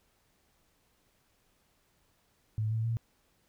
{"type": "tone with pitch steps", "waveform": "sine", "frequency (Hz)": [108.5, 111.68, 114.95], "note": ["A2", "A2", "A#2"], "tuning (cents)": [-24, 26, -24], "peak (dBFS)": -28, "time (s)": [2.58, 2.97], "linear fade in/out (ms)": 0, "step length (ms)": 130, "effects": ["pink hiss -71 dBFS RMS until 3.48 s"]}